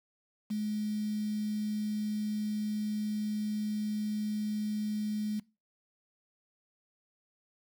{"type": "tone with quantisation", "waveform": "sine", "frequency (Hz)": 211.6, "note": "G#3", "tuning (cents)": 33, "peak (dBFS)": -30, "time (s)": [0.5, 5.4], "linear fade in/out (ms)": 10, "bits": 8, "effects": ["noise-tail reverb RT60 0.3 s tail -23 dB re dry"]}